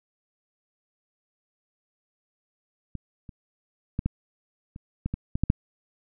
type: clicks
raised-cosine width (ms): 5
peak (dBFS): -21 / -29 / -14 / -12 / -28 / -15 / -16 / -14 / -9 / -6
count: 10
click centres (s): 2.953 / 3.292 / 3.991 / 4.06 / 4.761 / 5.06 / 5.14 / 5.355 / 5.436 / 5.501
effects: none